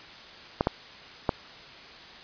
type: clicks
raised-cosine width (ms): 1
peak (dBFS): -8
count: 3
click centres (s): 0.609 / 0.671 / 1.292
effects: white hiss -46 dBFS RMS until 2.23 s + resampled to 11025 Hz